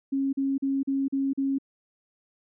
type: tone bursts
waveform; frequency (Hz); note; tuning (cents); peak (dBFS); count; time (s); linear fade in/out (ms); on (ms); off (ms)
sine; 272.6; C#4; -29; -23; 6; 0.12-1.585; 10; 210; 41
effects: none